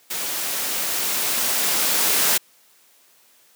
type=noise with level ramp; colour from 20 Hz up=white; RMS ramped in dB=-27 to -18 dBFS; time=0.1-2.38 s; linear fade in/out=10 ms; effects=white hiss -56 dBFS RMS until 3.55 s + high-pass 200 Hz 12 dB/octave